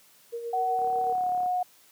sine tone with tremolo, 468.6 Hz, A#4, 9 cents sharp, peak -30 dBFS, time 0.32-1.14 s, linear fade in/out 20 ms, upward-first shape sine, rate 8 Hz, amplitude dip 50%
sine tone with pitch glide, 748 to 726.7 Hz, F#5 to F#5, +19 to -31 cents, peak -24 dBFS, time 0.53-1.63 s, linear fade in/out 5 ms, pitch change -50 cents, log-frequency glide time 1.03-1.29 s
click train, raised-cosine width 1 ms, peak -32 dBFS, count 25, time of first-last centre 0.79-1.46 s, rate 35.8 Hz
effects white hiss -58 dBFS RMS until 1.91 s + high-pass 100 Hz 12 dB/octave

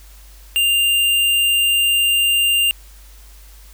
square tone, 2794 Hz, F7, in tune, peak -14 dBFS, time 0.56-2.71 s, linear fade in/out 0 ms, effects added 50 Hz sine -40 dBFS peak until 3.73 s + white hiss -48 dBFS RMS until 3.73 s

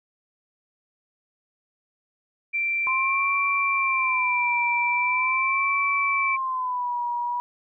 sine tone with pitch glide, 2352 to 2324 Hz, D7 to D7, +2 to -19 cents, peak -22 dBFS, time 2.53-6.37 s, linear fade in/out 20 ms, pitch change -21 cents, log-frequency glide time 4.39-6.01 s
sine tone with vibrato, 1034 Hz, C6, 21 cents flat, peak -24 dBFS, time 2.87-7.4 s, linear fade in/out 0 ms, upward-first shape sine, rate 0.41 Hz, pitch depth 130 cents each way
effects none

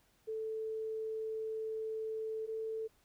sine tone pair in turn, 440 / 442.8 Hz, A4 / A4, 0 / +11 cents, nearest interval unison, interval 11 cents, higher second, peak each -36 / -36 dBFS, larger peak neither, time 0.27-2.47 / 2.47-2.88 s, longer first, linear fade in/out 20 ms, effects pink hiss -71 dBFS RMS until 3.04 s

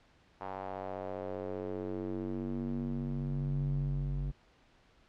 square tone with band-pass filter sweep, 47.57 Hz, F#1, 49 cents sharp, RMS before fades -36 dBFS, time 0.4-4.32 s, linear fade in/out 20 ms, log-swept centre 870 to 100 Hz, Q 2.6, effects pink hiss -65 dBFS RMS until 5.08 s + low-pass 4000 Hz 12 dB/octave

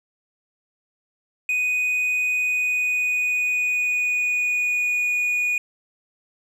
triangle tone with pitch glide, 2489 to 2459 Hz, D#7 to D#7, 0 to -21 cents, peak -18 dBFS, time 1.49-5.58 s, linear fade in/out 2 ms, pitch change -21 cents, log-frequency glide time 2.36-5.05 s, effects none

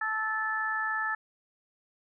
harmonic tone, 436.7 Hz, A4, 13 cents flat, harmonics 2 / 3 / 4, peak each -36 / -33 / -30 dBFS, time 0.01-1.15 s, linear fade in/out 5 ms, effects none

